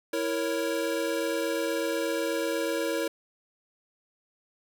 square chord, A# diminished, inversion second, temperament equal, 329.6 / 466.2 / 554.4 Hz, E4 / A#4 / C#5, 0 / 0 / 0 cents, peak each -32 dBFS, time 0.13-3.08 s, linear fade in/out 5 ms, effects none

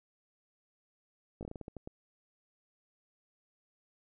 slowing click train, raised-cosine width 2 ms, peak -29 dBFS, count 10, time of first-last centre 1.41-1.874 s, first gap 18 ms, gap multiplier 1.25, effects none

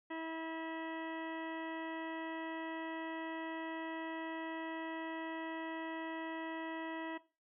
harmonic tone, 324 Hz, E4, 30 cents flat, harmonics 1 / 2 / 3 / 4 / 5 / 6 / 8 / 9 / 10, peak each -42 / -48 / -47 / -56 / -56 / -49 / -57 / -64 / -60 dBFS, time 0.1-7.18 s, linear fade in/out 10 ms, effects noise-tail reverb RT60 0.3 s tail -17 dB re dry

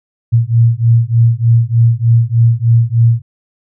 sine beating tone pair, 114.6 / 117.9 Hz, A#2 / A#2, -29 / +20 cents, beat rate 3.3 Hz, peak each -10 dBFS, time 0.32-3.22 s, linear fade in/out 20 ms, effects none

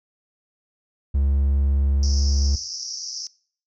triangle tone, 69.4 Hz, C#2, 3 cents sharp, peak -15 dBFS, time 1.14-2.56 s, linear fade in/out 10 ms
white band-pass noise, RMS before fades -32 dBFS, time 2.03-3.27 s, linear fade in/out 0 ms, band 5000 to 5900 Hz, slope 96 dB/octave
effects noise-tail reverb RT60 0.5 s tail -22 dB re dry

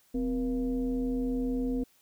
sine tone with frequency modulation, 257.5 Hz, C4, 28 cents flat, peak -27 dBFS, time 0.14-1.84 s, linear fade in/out 10 ms, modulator 218 Hz, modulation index 0.73, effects white hiss -65 dBFS RMS until 2.01 s

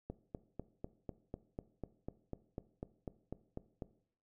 click train, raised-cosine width 2 ms, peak -28 dBFS, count 16, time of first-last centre 0.1-3.822 s, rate 4.03 Hz, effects noise-tail reverb RT60 0.6 s tail -17 dB re dry

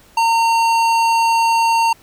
sine tone with tanh clipping, 915 Hz, A#5, 32 cents flat, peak -14 dBFS, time 0.17-1.93 s, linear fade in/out 5 ms, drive 17 dB, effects pink hiss -49 dBFS RMS until 2.02 s

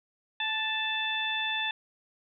harmonic tone with a mistuned harmonic, 880 Hz, A5, in tune, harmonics 1 / 2 / 3 / 4, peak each -36 / -33 / -34 / -32 dBFS, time 0.4-1.71 s, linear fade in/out 2 ms, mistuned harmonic 1, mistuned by -18 cents, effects none

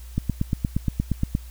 click train, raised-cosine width 5 ms, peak -9 dBFS, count 11, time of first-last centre 0.18-1.351 s, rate 8.54 Hz, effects added 60 Hz sine -37 dBFS peak until 1.5 s + white hiss -51 dBFS RMS until 1.5 s

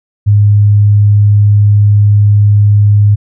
sine tone, 103.3 Hz, G#2, 9 cents flat, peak -3 dBFS, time 0.26-3.16 s, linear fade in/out 20 ms, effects none

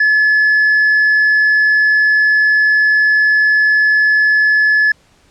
sine tone with tanh clipping, 1716 Hz, A6, 44 cents flat, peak -9 dBFS, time 0-4.92 s, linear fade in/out 5 ms, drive 1 dB, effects pink hiss -52 dBFS RMS until 5.3 s + low-pass 8000 Hz 12 dB/octave

